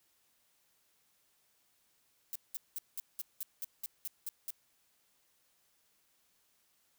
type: noise bursts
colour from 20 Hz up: violet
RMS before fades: -39 dBFS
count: 11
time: 2.33-4.505 s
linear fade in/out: 0 ms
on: 25 ms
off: 190 ms
effects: white hiss -73 dBFS RMS until 6.98 s